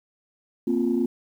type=chord; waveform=sine; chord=Bb suspended second; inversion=none; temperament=just; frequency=233.1 / 262.2 / 349.6 Hz; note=Bb3 / C4 / F4; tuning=0 / +4 / +2 cents; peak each=-24 dBFS; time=0.67-1.06 s; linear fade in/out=5 ms; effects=tanh soft clip ceiling -13 dBFS + 9-bit